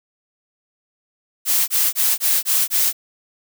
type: noise bursts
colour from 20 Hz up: blue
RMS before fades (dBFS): -17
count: 6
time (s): 1.45-2.93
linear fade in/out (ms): 50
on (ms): 230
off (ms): 20
effects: none